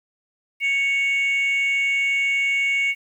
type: tone pair together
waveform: sine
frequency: 2217 / 2795 Hz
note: C#7 / F7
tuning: 0 / +1 cents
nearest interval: major third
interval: 401 cents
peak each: -17 / -26 dBFS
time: 0.6-2.95 s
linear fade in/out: 50 ms
effects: tanh soft clip ceiling -15 dBFS + 9-bit